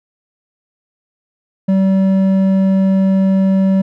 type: tone with hard clipping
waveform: sine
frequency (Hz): 191.9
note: G3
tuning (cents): -37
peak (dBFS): -11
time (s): 1.68-3.82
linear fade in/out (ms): 10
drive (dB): 6
effects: none